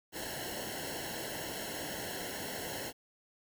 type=noise with comb filter; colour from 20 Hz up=pink; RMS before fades=-40 dBFS; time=0.12-2.93 s; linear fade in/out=50 ms; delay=0.83 ms; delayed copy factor=-0.95; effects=none